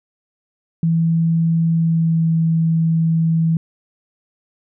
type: tone with pitch glide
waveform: sine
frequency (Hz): 164.81 to 163.2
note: E3 to E3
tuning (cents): 0 to -17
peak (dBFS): -13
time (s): 0.83-3.57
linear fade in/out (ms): 2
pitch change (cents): -17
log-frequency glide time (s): 1.71-2.27
effects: none